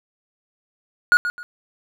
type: tone with echo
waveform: triangle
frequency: 1443 Hz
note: F#6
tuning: 44 cents flat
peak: -8 dBFS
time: 1.12-1.17 s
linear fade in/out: 0 ms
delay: 130 ms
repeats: 2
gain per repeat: -11 dB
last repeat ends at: 1.43 s
effects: none